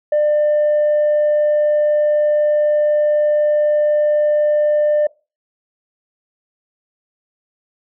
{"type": "tone", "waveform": "sine", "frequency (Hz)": 598, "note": "D5", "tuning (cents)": 31, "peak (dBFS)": -10, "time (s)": [0.12, 5.07], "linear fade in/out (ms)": 5, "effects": ["noise-tail reverb RT60 0.3 s tail -23 dB re dry", "tanh soft clip ceiling -10 dBFS"]}